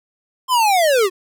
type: linear sweep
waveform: square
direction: down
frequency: 1055 to 353.1 Hz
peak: -13 dBFS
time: 0.48-1.1 s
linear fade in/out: 50 ms
effects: none